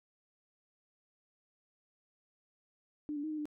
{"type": "tone with pitch steps", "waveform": "sine", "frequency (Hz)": [298.6, 289, 311.6, 306.7, 298.5], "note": ["D4", "D4", "D#4", "D#4", "D4"], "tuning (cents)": [29, -28, 3, -25, 28], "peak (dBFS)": -35, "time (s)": [3.09, 3.455], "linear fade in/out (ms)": 0, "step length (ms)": 73, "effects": []}